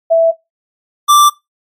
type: tone pair in turn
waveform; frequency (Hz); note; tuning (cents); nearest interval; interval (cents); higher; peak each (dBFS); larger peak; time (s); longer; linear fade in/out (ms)
sine / square; 659.3 / 1174.7; E5 / D6; 0 / 0; minor seventh; 1000; second; -5; neither; 0.1-0.32 / 1.08-1.3; neither; 20
effects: noise-tail reverb RT60 0.2 s tail -21 dB re dry + MP3 64 kbps